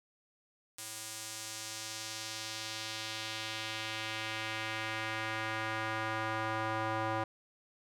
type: tone with band-pass filter sweep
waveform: square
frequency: 110.1 Hz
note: A2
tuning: 2 cents sharp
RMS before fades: -38 dBFS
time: 0.78-7.24 s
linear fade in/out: 5 ms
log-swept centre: 8900 to 970 Hz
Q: 1.2
effects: none